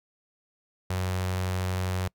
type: tone with notch filter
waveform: sawtooth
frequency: 92.5 Hz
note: F#2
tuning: in tune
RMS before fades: -29 dBFS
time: 0.9-2.08 s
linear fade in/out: 5 ms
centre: 260 Hz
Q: 1.4
effects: noise-tail reverb RT60 0.1 s tail -26 dB re dry